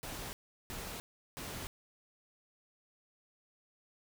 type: noise bursts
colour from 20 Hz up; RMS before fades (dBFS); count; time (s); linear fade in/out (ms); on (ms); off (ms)
pink; -43; 3; 0.03-1.67; 0; 300; 370
effects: none